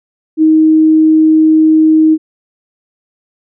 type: tone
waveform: sine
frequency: 314.6 Hz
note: D#4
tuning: 19 cents sharp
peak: -4 dBFS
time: 0.37-2.18 s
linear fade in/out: 50 ms
effects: none